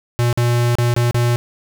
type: tone with dropouts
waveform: square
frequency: 120 Hz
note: B2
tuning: 49 cents flat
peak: -14 dBFS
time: 0.19-1.36 s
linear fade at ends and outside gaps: 0 ms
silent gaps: 0.328-0.375 / 0.753-0.785 / 0.94-0.964 / 1.11-1.145 s
effects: none